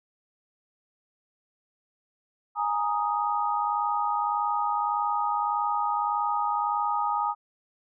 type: chord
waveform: sine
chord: Ab suspended second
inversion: none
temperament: equal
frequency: 830.6 / 932.3 / 1244.5 Hz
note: Ab5 / Bb5 / Eb6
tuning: 0 / 0 / 0 cents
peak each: -28 / -29 / -28 dBFS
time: 2.55-7.35 s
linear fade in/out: 50 ms
effects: none